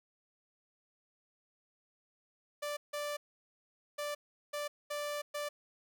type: tone bursts at uneven times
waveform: sawtooth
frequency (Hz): 587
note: D5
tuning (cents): -1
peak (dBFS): -32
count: 6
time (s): 2.62-2.77 / 2.93-3.17 / 3.98-4.15 / 4.53-4.68 / 4.9-5.22 / 5.34-5.49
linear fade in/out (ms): 10
effects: none